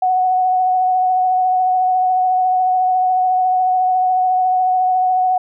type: tone with vibrato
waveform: sine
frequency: 740 Hz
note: F#5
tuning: in tune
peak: -12 dBFS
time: 0.02-5.38 s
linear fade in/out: 5 ms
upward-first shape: triangle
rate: 14 Hz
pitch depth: 21 cents each way
effects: none